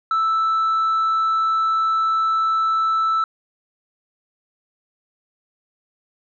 sine tone, 1318.5 Hz, E6, in tune, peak -14 dBFS, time 0.11-3.24 s, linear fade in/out 2 ms, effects tanh soft clip ceiling -15 dBFS

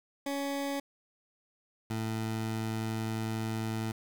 20% pulse tone pair in turn, 279.7 / 111 Hz, C#4 / A2, +16 / +16 cents, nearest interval octave + major third, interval 1600 cents, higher first, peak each -27 / -27 dBFS, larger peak neither, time 0.26-0.8 / 1.9-3.92 s, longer second, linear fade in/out 5 ms, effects 9-bit

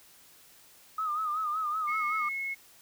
sine tone with vibrato, 1244.5 Hz, D#6, in tune, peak -28 dBFS, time 0.98-2.29 s, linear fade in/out 5 ms, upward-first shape sine, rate 5.3 Hz, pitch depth 76 cents each way
sine tone, 2179 Hz, C#7, 30 cents flat, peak -31 dBFS, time 1.87-2.55 s, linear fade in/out 20 ms
effects tanh soft clip ceiling -19 dBFS + white hiss -57 dBFS RMS until 2.81 s

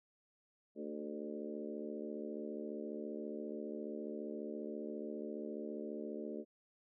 harmonic tone with a mistuned harmonic, 74.7 Hz, D2, 30 cents sharp, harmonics 3 / 4 / 5 / 6 / 7 / 8, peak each -46 / -47 / -47 / -48 / -52 / -51 dBFS, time 0.75-6.45 s, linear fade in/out 50 ms, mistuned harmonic 6, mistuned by -34 cents, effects none

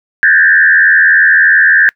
sine tone with frequency modulation, 1681 Hz, G#6, 20 cents sharp, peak -4 dBFS, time 0.23-1.89 s, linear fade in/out 0 ms, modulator 83.1 Hz, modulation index 1.6, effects noise-tail reverb RT60 0.1 s tail -24 dB re dry

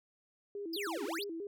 sine tone with vibrato, 365.7 Hz, F#4, 20 cents flat, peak -38 dBFS, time 0.55-1.47 s, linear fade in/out 2 ms, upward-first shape square, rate 4.7 Hz, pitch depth 180 cents each way
square exponential two-way sweep, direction down then up, 5280 to 253.9 to 5280 Hz, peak -38 dBFS, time 0.73-1.24 s, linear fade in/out 5 ms, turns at 1.04 s
effects none

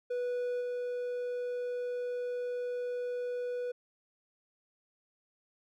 triangle tone with level steps, 491.2 Hz, B4, 9 cents flat, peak -29 / -31 dBFS, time 0.1-3.72 s, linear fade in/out 10 ms, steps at 0.6 s, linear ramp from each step 20 ms, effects none

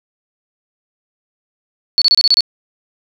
sine tone bursts, 4435 Hz, C#8, in tune, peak -7 dBFS, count 7, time 1.98-2.407 s, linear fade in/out 0 ms, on 37 ms, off 28 ms, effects none

